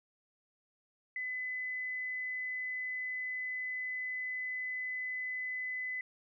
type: tone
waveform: sine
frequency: 2012 Hz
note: B6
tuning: 32 cents sharp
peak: -35 dBFS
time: 1.16-6.01 s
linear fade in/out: 2 ms
effects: none